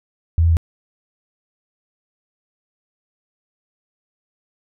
sine tone with pitch steps, 82.5 / 83.5 / 82.2 Hz, E2 / E2 / E2, +2 / +23 / -4 cents, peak -11 dBFS, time 0.38-0.569 s, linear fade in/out 0 ms, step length 63 ms, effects none

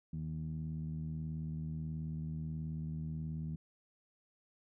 15% pulse tone with low-pass filter, 78.5 Hz, D#2, 16 cents sharp, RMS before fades -40 dBFS, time 0.13-3.56 s, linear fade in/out 5 ms, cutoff 180 Hz, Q 3.6, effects none

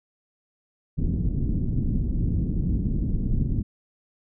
pink low-pass noise, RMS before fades -24 dBFS, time 0.97-3.63 s, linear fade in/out 20 ms, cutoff 260 Hz, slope 24 dB/octave, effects none

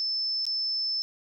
sine tone with dropouts, 5270 Hz, E8, 1 cent flat, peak -26 dBFS, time 0-1.02 s, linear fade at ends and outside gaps 0 ms, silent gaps 0.453-0.466 s, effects none

